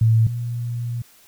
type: tone pair in turn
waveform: sine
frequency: 112.6 / 119.3 Hz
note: A2 / A#2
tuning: +40 / +41 cents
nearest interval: minor second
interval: 101 cents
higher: second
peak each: -12 / -23 dBFS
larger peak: first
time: 0.01-0.27 / 0.27-1.02 s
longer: second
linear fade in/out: 5 ms
effects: white hiss -52 dBFS RMS until 1.27 s